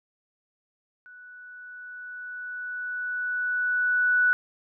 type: tone with level ramp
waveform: sine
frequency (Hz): 1480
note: F#6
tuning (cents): 0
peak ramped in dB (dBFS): -45 to -17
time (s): 1.06-4.33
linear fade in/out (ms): 0
effects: none